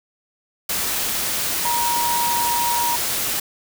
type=tone in noise; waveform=sine; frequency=949 Hz; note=A#5; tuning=31 cents sharp; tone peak=-20 dBFS; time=1.65-2.96 s; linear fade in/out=5 ms; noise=white; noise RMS=-23 dBFS; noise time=0.69-3.4 s; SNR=0 dB; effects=none